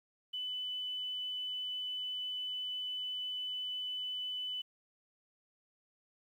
sine tone with quantisation, 2998 Hz, F#7, 22 cents sharp, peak -36 dBFS, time 0.33-4.62 s, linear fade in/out 10 ms, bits 11, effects none

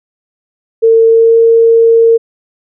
sine tone with pitch glide, 452.9 to 457.6 Hz, A#4 to A#4, -50 to -32 cents, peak -3 dBFS, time 0.82-2.18 s, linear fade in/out 20 ms, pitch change +18 cents, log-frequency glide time 1.06-1.37 s, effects none

